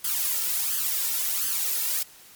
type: noise with flanger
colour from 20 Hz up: blue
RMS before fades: -26 dBFS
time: 0.04-2.03 s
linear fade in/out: 5 ms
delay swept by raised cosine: 0.63 to 2.23 ms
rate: 1.4 Hz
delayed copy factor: +0.75
effects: white hiss -50 dBFS RMS until 2.35 s + MP3 96 kbps